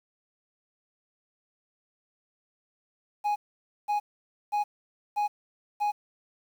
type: tone bursts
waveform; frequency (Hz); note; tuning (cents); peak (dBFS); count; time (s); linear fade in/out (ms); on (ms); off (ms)
triangle; 830; G#5; -1; -22; 5; 3.24-5.92; 20; 120; 520
effects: 9-bit